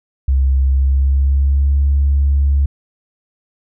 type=tone with pitch glide; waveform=sine; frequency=66.9 to 70.06 Hz; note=C2 to C#2; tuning=+39 to +19 cents; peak=-9 dBFS; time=0.28-2.66 s; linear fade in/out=5 ms; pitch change=+80 cents; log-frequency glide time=0.67-1.77 s; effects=tanh soft clip ceiling -6 dBFS